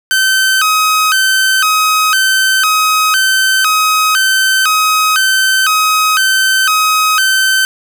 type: tone with vibrato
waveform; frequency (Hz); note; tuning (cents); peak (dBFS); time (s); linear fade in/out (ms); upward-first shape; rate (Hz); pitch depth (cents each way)
sawtooth; 1396; F6; -1; -5; 0.11-7.65; 0; square; 0.99; 170
effects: none